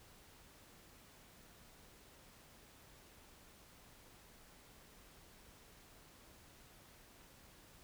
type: silence
effects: pink hiss -62 dBFS RMS until 7.83 s